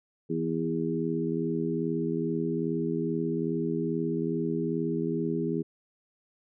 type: harmonic tone with a mistuned harmonic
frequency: 82.41 Hz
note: E2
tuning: in tune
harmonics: 2 / 3 / 4 / 5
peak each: -32 / -32 / -32 / -32 dBFS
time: 0.29-5.63 s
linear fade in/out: 20 ms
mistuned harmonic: 5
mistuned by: -16 cents
effects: none